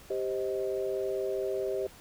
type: chord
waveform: sine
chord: C minor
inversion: second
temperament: just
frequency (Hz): 392.4 / 523.3 / 627.9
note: G4 / C5 / Eb5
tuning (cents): +2 / 0 / +16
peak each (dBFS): -31 / -35 / -36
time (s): 0.1-1.87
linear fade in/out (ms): 5
effects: pink hiss -53 dBFS RMS until 2 s